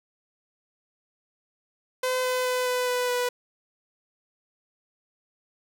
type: tone with pitch steps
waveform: sawtooth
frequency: 510 / 506.5 / 503 / 499.5 / 496.1 / 492.6 Hz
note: C5 / B4 / B4 / B4 / B4 / B4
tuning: -44 / +44 / +32 / +20 / +8 / -5 cents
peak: -20 dBFS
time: 2.03-3.29 s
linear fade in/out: 5 ms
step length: 210 ms
effects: none